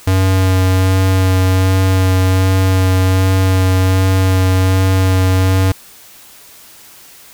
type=tone with vibrato; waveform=square; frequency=94 Hz; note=F#2; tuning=28 cents sharp; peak=-10 dBFS; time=0.07-5.72 s; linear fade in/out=5 ms; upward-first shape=sine; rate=1.3 Hz; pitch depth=12 cents each way; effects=white hiss -40 dBFS RMS until 7.33 s